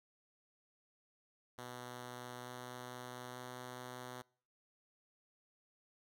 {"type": "tone with pitch steps", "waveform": "5% pulse", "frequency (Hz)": [123.47, 124.33, 125.19], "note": ["B2", "B2", "B2"], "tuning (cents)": [0, 12, 24], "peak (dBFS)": -35, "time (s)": [1.58, 4.22], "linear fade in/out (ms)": 5, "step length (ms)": 880, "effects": ["noise-tail reverb RT60 0.5 s tail -25 dB re dry"]}